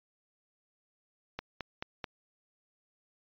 click train, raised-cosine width 0.3 ms, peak -20 dBFS, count 4, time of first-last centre 1.39-2.042 s, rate 4.6 Hz, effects resampled to 11025 Hz

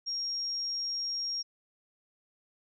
sine tone, 5580 Hz, F8, 2 cents flat, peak -31 dBFS, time 0.06-1.43 s, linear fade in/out 20 ms, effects none

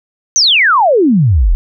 sine exponential sweep, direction down, 6390 to 35.23 Hz, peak -6 dBFS, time 0.36-1.55 s, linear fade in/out 0 ms, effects none

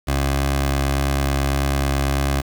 15% pulse tone with notch filter, 69.1 Hz, C#2, 5 cents flat, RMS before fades -20 dBFS, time 0.07-2.42 s, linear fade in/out 20 ms, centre 190 Hz, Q 1.2, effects 7-bit

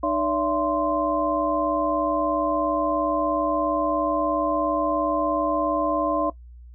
sine tone cluster, 304.5 / 573 / 670 / 1043 Hz, D#4 / D5 / E5 / C6, -37 / -43 / +28 / -6 cents, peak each -26 dBFS, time 0.03-6.3 s, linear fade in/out 5 ms, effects noise-tail reverb RT60 0.1 s tail -18 dB re dry + added 60 Hz sine -41 dBFS peak until 6.74 s

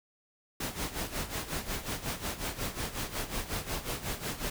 pink noise with tremolo, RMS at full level -33 dBFS, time 0.6-4.5 s, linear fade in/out 5 ms, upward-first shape sine, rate 5.5 Hz, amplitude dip 75%, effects none

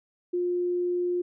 sine tone, 354.7 Hz, F4, 27 cents sharp, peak -24 dBFS, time 0.33-1.22 s, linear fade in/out 10 ms, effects none

